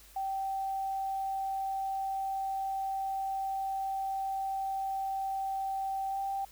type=tone with pitch glide; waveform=sine; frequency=776 to 783.7 Hz; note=G5 to G5; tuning=-18 to -1 cents; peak=-31 dBFS; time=0.16-6.45 s; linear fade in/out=5 ms; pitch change=+17 cents; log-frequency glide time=6.09-6.18 s; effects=added 50 Hz sine -58 dBFS peak until 6.51 s + white hiss -57 dBFS RMS until 6.51 s